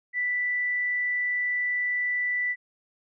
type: tone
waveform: sine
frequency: 1975.5 Hz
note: B6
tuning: in tune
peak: -24 dBFS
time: 0.13-2.56 s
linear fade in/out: 50 ms
effects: none